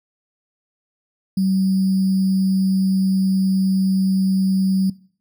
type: tone with sample-and-hold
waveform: sine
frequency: 190.4 Hz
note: F#3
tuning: 50 cents sharp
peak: -15 dBFS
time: 1.37-4.9 s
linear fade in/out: 5 ms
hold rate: 4900 Hz
effects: noise-tail reverb RT60 0.5 s tail -21 dB re dry